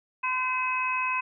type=harmonic tone; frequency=511 Hz; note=C5; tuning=41 cents flat; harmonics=2 / 3 / 4 / 5; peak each=-28 / -37 / -39 / -28 dBFS; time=0.23-1.21 s; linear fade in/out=10 ms; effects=none